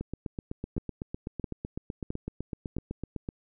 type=two click trains; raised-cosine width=3 ms; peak=-21 / -19 dBFS; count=27 / 4; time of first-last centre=0.01-3.289 / 0.78-2.767 s; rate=7.93 / 1.51 Hz; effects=none

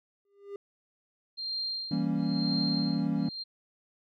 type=tone with exponential growth; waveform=triangle; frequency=401.6 Hz; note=G4; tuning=42 cents sharp; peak=-32 dBFS; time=0.25-0.56 s; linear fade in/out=2 ms; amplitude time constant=66 ms
type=tone with tremolo; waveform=sine; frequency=4186 Hz; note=C8; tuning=in tune; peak=-30 dBFS; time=1.37-3.44 s; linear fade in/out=20 ms; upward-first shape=sine; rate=1 Hz; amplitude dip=100%
type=chord; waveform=triangle; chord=E diminished seventh; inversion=none; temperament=equal; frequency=164.81 / 196 / 233.1 / 277.2 Hz; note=E3 / G3 / Bb3 / Db4; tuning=0 / 0 / 0 / 0 cents; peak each=-30 dBFS; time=1.91-3.29 s; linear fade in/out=5 ms
effects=none

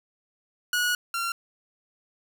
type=tone pair in turn; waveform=sawtooth; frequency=1458 / 1373.5 Hz; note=F#6 / F6; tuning=-26 / -29 cents; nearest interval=minor second; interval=103 cents; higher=first; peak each=-19 / -23 dBFS; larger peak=first; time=0.73-0.95 / 1.14-1.32 s; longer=first; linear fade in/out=2 ms; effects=none

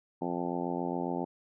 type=harmonic tone; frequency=87.31 Hz; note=F2; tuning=in tune; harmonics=2 / 3 / 4 / 5 / 6 / 7 / 8 / 9 / 10; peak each=-38 / -36 / -37 / -41 / -42 / -43 / -43 / -40 / -41 dBFS; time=0.21-1.25 s; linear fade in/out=10 ms; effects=none

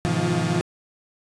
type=tone cluster; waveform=35% pulse; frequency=105.6 / 127.1 / 160.2 / 175.3 / 353.9 Hz; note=G#2 / C3 / E3 / F3 / F4; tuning=+29 / -50 / -49 / +7 / +23 cents; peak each=-29 / -27 / -23 / -24 / -27 dBFS; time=0.05-0.61 s; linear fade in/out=0 ms; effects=resampled to 22050 Hz

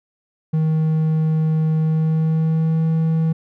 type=tone with pitch glide; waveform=triangle; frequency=157.8 to 161.21 Hz; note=D#3 to E3; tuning=+25 to -38 cents; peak=-13 dBFS; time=0.53-3.33 s; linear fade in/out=10 ms; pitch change=+37 cents; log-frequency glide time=1.78-2.86 s; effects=none

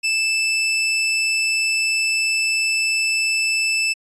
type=tone; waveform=sawtooth; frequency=2637 Hz; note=E7; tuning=in tune; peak=-14 dBFS; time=0.03-3.94 s; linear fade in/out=20 ms; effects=resampled to 22050 Hz

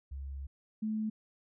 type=tone pair in turn; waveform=sine; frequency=68.5 / 216.7 Hz; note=C#2 / A3; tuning=-20 / -26 cents; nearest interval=octave + minor sixth; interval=1994 cents; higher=second; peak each=-38 / -31 dBFS; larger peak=second; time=0.11-0.47 / 0.82-1.1 s; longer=first; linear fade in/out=10 ms; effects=none

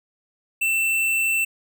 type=tone with tanh clipping; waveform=sine; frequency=2677 Hz; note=E7; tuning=26 cents sharp; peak=-20 dBFS; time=0.61-1.45 s; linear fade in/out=10 ms; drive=18 dB; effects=none

